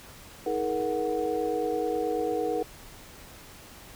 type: tone cluster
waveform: sine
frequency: 317.9 / 426.1 / 475.2 / 737 Hz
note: D#4 / G#4 / A#4 / F#5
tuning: +37 / +44 / +33 / -7 cents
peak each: -33 / -31 / -29 / -33 dBFS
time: 0.46-2.63 s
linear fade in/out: 5 ms
effects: pink hiss -48 dBFS RMS until 3.95 s